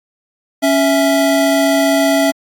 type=tone pair together; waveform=square; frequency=277.5 / 659.3 Hz; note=C#4 / E5; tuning=+2 / 0 cents; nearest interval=octave + minor third; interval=1498 cents; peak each=-14 dBFS; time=0.62-2.32 s; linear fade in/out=20 ms; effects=AAC 64 kbps